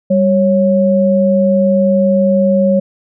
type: tone pair together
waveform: sine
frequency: 196.5 / 551 Hz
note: G3 / C#5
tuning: +4 / -11 cents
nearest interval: octave + tritone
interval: 1785 cents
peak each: -11 dBFS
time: 0.1-2.8 s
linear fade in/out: 10 ms
effects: none